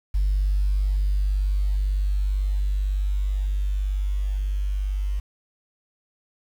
sine tone with level ramp, 49 Hz, G1, in tune, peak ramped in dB -17 to -22 dBFS, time 0.14-5.2 s, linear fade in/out 10 ms, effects tanh soft clip ceiling -14 dBFS + 8-bit

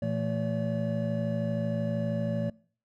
triangle tone cluster, 117.1 / 169.9 / 222.8 / 572 Hz, A#2 / F3 / A3 / D5, +8 / -47 / +22 / -46 cents, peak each -31 dBFS, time 0.02-2.5 s, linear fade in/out 5 ms, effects noise-tail reverb RT60 0.5 s tail -24 dB re dry

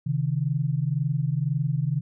sine tone pair together, 133.62 / 155.56 Hz, C3 / D#3, +37 / 0 cents, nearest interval minor third, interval 263 cents, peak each -25 dBFS, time 0.06-2.01 s, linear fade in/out 10 ms, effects none

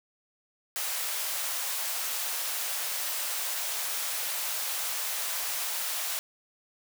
white high-pass noise, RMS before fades -32 dBFS, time 0.76-6.19 s, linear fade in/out 0 ms, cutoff 560 Hz, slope 24 dB/octave, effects none

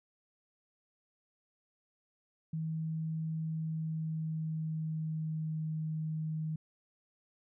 sine tone with pitch glide, 159.7 to 157.05 Hz, D#3 to D#3, +45 to +16 cents, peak -33 dBFS, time 2.53-6.56 s, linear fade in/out 5 ms, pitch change -29 cents, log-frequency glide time 3.41-5.68 s, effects none

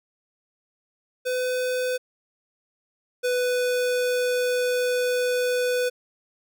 square tone pair in turn, 504 / 496.5 Hz, B4 / B4, +35 / +9 cents, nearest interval unison, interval 26 cents, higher first, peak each -24 / -22 dBFS, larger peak second, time 1.25-1.98 / 3.23-5.9 s, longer second, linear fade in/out 20 ms, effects none

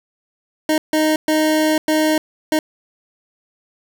25% pulse tone bursts at uneven times, 310.5 Hz, D#4, 3 cents flat, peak -10 dBFS, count 5, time 0.69-0.78 / 0.93-1.16 / 1.28-1.78 / 1.88-2.18 / 2.52-2.59 s, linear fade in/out 2 ms, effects none

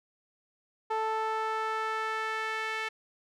sawtooth tone with band-pass filter sweep, 440 Hz, A4, in tune, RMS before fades -32 dBFS, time 0.9-2.89 s, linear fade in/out 10 ms, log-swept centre 900 to 2100 Hz, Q 1.8, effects none

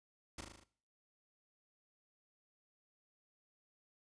pink noise with echo, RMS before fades -45 dBFS, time 0.38-0.41 s, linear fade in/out 5 ms, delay 38 ms, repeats 6, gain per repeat -3 dB, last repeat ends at 0.638 s, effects noise-tail reverb RT60 0.5 s tail -18 dB re dry + resampled to 22050 Hz

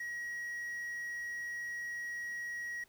triangle tone with quantisation, 1903 Hz, A#6, 35 cents sharp, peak -36 dBFS, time 0-2.84 s, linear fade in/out 5 ms, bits 10, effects pink hiss -67 dBFS RMS until 2.88 s

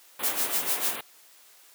pink band-stop noise, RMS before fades -33 dBFS, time 0.19-1.01 s, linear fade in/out 5 ms, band 3900 to 9600 Hz, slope 48 dB/octave
blue noise with tremolo, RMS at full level -25 dBFS, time 0.23-0.96 s, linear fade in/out 5 ms, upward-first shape sine, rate 6.7 Hz, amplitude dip 80%
effects white hiss -55 dBFS RMS until 1.74 s + high-pass 400 Hz 12 dB/octave

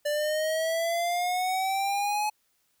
square exponential sweep, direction up, 586 to 851 Hz, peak -26 dBFS, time 0.05-2.3 s, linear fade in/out 10 ms, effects white hiss -71 dBFS RMS until 2.8 s

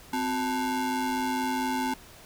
square ring-modulated tone, 311.1 Hz, D#4, in tune, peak -24 dBFS, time 0.13-1.94 s, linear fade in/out 5 ms, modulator 570 Hz, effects pink hiss -50 dBFS RMS until 2.25 s

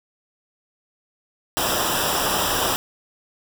pink noise with comb filter, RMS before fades -22 dBFS, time 1.57-2.76 s, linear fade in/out 0 ms, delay 0.46 ms, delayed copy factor -0.8, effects none

